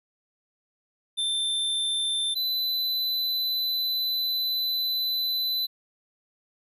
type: tone pair in turn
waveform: square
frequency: 3563 / 4009 Hz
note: A7 / B7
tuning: +21 / +25 cents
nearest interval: major second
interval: 204 cents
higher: second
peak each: -25 dBFS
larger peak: neither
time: 1.17-2.35 / 2.35-5.67 s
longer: second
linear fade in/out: 20 ms
effects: resampled to 32000 Hz